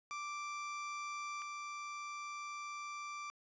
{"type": "tone pair in turn", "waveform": "30% pulse", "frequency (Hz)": [1174.7, 1174.7], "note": ["D6", "D6"], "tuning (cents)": [0, 0], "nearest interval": "unison", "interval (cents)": 0, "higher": "neither", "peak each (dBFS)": [-38, -40], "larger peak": "first", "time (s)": [[0.11, 1.42], [1.42, 3.3]], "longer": "second", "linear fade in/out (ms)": 0, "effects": ["resampled to 16000 Hz"]}